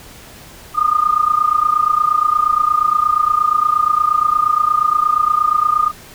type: tone with amplitude modulation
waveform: sine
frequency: 1221 Hz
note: D#6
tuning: 33 cents flat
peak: -8 dBFS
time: 0.74-5.92 s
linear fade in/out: 50 ms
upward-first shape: sine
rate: 28.5 Hz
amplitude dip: 85%
effects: pink hiss -39 dBFS RMS until 6.14 s